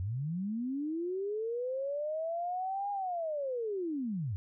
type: linear two-way sweep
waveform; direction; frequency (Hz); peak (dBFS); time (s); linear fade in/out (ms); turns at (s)
sine; up then down; 85.5 to 818 to 85.5; -32; 0-4.36; 0; 2.91
effects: none